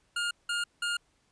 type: tone bursts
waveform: 25% pulse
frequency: 1416 Hz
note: F6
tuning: 23 cents sharp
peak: -25 dBFS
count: 3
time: 0.16-0.97 s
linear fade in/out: 5 ms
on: 150 ms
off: 180 ms
effects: pink hiss -70 dBFS RMS until 1.31 s + resampled to 22050 Hz